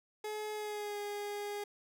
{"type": "tone with pitch glide", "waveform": "30% pulse", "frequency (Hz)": [425.4, 411.1], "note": ["G#4", "G#4"], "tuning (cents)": [42, -18], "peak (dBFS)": -35, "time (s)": [0.24, 1.64], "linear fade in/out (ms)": 5, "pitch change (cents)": -60, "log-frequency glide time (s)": [0.53, 0.98], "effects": []}